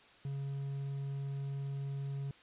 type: tone with quantisation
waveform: triangle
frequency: 138.59 Hz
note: C#3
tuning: in tune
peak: -34 dBFS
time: 0.25-2.31 s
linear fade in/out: 2 ms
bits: 10
effects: white hiss -60 dBFS RMS until 2.42 s + resampled to 8000 Hz